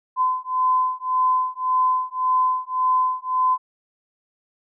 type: beating tone pair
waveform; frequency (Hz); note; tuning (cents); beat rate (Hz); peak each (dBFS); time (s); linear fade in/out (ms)
sine; 1020 / 1021.8; C6 / C6; -44 / -41; 1.8; -21; 0.16-3.58; 50
effects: none